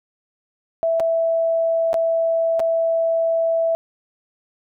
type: tone with dropouts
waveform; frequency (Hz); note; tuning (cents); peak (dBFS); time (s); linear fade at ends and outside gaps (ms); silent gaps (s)
sine; 659.3; E5; 0; -16; 0.83-3.75; 0; 0.998-1.003 / 1.931-1.942 / 2.595-2.601
effects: none